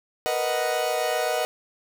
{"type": "chord", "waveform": "40% pulse", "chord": "B major seventh", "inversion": "third", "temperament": "equal", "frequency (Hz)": [466.2, 493.9, 622.3, 740], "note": ["A#4", "B4", "D#5", "F#5"], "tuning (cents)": [0, 0, 0, 0], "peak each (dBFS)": [-31, -29, -26, -27], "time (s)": [0.26, 1.45], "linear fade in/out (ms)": 0, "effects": []}